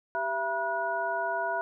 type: tone cluster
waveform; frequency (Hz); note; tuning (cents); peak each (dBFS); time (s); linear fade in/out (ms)
sine; 391.3 / 671 / 965 / 1459; G4 / E5 / B5 / F#6; -3 / +31 / -40 / -25; -39 / -31 / -32 / -33; 0.15-1.61; 0
effects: none